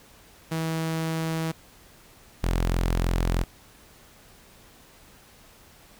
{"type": "tone pair in turn", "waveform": "sawtooth", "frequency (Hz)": [161.8, 43.19], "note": ["E3", "F1"], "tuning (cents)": [-32, -18], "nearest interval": "octave + major seventh", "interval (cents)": 2286, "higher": "first", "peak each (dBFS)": [-22, -18], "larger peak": "second", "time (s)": [[0.51, 1.52], [2.43, 3.44]], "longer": "neither", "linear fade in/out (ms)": 10, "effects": ["pink hiss -53 dBFS RMS until 5.99 s"]}